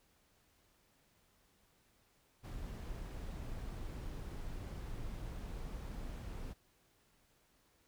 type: noise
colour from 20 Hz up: brown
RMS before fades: -44 dBFS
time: 2.43-6.54 s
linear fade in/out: 20 ms
effects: pink hiss -72 dBFS RMS until 7.87 s